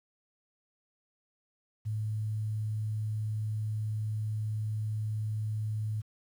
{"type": "tone", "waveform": "sine", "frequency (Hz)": 107.7, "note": "A2", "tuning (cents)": -37, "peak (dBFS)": -30, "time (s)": [1.85, 6.02], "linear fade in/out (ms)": 20, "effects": ["10-bit"]}